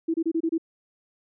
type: tone bursts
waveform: sine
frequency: 327.6 Hz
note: E4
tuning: 11 cents flat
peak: -21 dBFS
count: 6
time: 0.08-0.581 s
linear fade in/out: 10 ms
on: 61 ms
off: 27 ms
effects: none